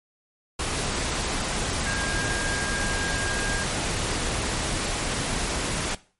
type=tone in noise; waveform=sine; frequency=1618 Hz; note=G#6; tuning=46 cents flat; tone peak=-29 dBFS; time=1.86-3.64 s; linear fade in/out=5 ms; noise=pink; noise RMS=-27 dBFS; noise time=0.59-5.95 s; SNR=-5 dB; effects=noise-tail reverb RT60 0.4 s tail -19 dB re dry + MP3 48 kbps